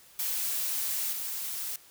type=noise with level steps; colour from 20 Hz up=blue; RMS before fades=-31 / -35 dBFS; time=0.19-1.76 s; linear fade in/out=2 ms; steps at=1.12 s; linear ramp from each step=10 ms; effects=white hiss -56 dBFS RMS until 1.9 s